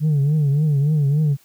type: tone with vibrato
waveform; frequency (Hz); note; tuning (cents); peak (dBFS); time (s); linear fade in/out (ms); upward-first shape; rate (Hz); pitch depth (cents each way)
sine; 146.83; D3; 0; -12; 0-1.37; 50; triangle; 3.5; 130
effects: tanh soft clip ceiling -13 dBFS + white hiss -55 dBFS RMS until 1.44 s